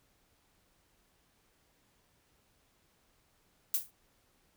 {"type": "noise with exponential decay", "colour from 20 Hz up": "violet", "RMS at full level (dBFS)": -26, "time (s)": [3.74, 3.91], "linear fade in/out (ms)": 2, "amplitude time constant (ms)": 35, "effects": ["pink hiss -71 dBFS RMS until 4.56 s"]}